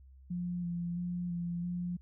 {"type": "tone with vibrato", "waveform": "sine", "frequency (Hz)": 174.61, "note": "F3", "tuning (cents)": 0, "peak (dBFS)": -33, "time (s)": [0.3, 1.97], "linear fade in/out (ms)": 10, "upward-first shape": "square", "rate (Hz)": 1.5, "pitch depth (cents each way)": 19, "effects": ["added 66 Hz sine -53 dBFS peak until 2.01 s"]}